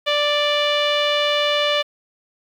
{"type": "tone with low-pass filter", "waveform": "sawtooth", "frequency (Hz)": 587.3, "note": "D5", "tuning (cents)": 0, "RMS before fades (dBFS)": -19, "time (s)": [0.06, 1.83], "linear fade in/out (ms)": 20, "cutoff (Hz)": 3300, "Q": 4.7, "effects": ["8-bit"]}